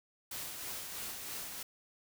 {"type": "noise with tremolo", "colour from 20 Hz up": "white", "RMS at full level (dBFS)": -41, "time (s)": [0.31, 1.63], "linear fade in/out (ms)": 5, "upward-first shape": "sine", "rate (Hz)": 3.1, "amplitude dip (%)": 35, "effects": []}